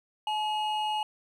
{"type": "tone pair together", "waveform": "triangle", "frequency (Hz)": [855, 2889], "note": ["A5", "F#7"], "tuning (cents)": [-50, -42], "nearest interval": "octave + major sixth", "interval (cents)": 2108, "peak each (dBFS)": [-26, -33], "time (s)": [0.27, 1.03], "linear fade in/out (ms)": 2, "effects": []}